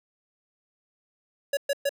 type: tone bursts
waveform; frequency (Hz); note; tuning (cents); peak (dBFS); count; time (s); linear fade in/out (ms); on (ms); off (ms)
square; 562; C#5; +24; -23; 3; 1.53-1.893; 5; 41; 120
effects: none